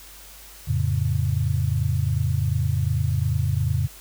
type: chord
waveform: sine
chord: F augmented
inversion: none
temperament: equal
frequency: 87.31 / 110 / 138.59 Hz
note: F2 / A2 / C#3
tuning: 0 / 0 / 0 cents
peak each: -24 dBFS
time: 0.67-3.88 s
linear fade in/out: 20 ms
effects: added 50 Hz sine -48 dBFS peak until 4 s + white hiss -45 dBFS RMS until 4 s